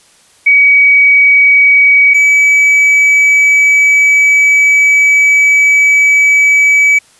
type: tone pair in turn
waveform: sine / triangle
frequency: 2265 / 2287 Hz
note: C#7 / D7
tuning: +37 / -47 cents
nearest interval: unison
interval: 16 cents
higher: second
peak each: -3 dBFS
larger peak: neither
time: 0.46-2.14 / 2.14-6.99 s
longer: second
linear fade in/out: 10 ms
effects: white hiss -46 dBFS RMS until 7.19 s + resampled to 24000 Hz